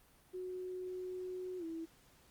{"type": "tone with pitch glide", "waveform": "sine", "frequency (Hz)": [367.4, 327.3], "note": ["F#4", "E4"], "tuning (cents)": [-12, -12], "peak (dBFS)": -40, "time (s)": [0.33, 1.86], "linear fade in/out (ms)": 20, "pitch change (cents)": -200, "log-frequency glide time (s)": [1.58, 1.64], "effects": ["pink hiss -66 dBFS RMS until 2.3 s", "Opus 32 kbps"]}